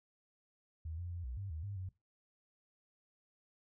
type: tone with pitch steps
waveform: sine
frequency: 80 / 87.6 / 86.7 / 61.6 / 98.5 / 78.5 / 100.6 / 93.1 Hz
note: D#2 / F2 / F2 / B1 / G2 / D#2 / G2 / F#2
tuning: +49 / +6 / -12 / -4 / +9 / +16 / +45 / +11 cents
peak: -40 dBFS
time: 0.85-1.89 s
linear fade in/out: 5 ms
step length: 130 ms
effects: noise-tail reverb RT60 0.2 s tail -17 dB re dry